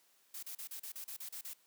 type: noise bursts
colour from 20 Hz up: blue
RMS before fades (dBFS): -45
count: 10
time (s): 0.34-1.535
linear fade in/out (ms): 5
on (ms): 88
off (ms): 35
effects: white hiss -70 dBFS RMS until 1.66 s + high-pass 200 Hz 12 dB/octave